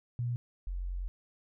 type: tone pair in turn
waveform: sine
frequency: 120.8 / 45.03 Hz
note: B2 / F#1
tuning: -38 / -46 cents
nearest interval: octave + perfect fourth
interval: 1708 cents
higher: first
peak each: -30 / -33 dBFS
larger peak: first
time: 0.19-0.36 / 0.67-1.08 s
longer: second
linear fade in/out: 0 ms
effects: none